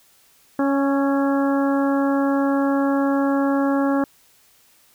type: harmonic tone with a mistuned harmonic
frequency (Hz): 277.2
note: C#4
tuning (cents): 0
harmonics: 1 / 2 / 3 / 4 / 5 / 6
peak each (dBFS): -18 / -24 / -28 / -30 / -32 / -34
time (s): 0.59-4.04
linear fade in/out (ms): 2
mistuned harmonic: 5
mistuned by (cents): -21
effects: white hiss -56 dBFS RMS until 4.94 s